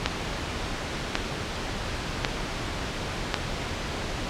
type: click train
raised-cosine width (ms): 0.2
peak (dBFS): -4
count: 4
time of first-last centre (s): 0.06-3.342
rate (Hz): 0.914
effects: pink hiss -31 dBFS RMS until 4.29 s + low-pass 5000 Hz 12 dB/octave